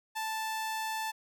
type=tone; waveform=sawtooth; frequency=880 Hz; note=A5; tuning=in tune; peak=-29 dBFS; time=0.15-1.12 s; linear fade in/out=20 ms; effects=none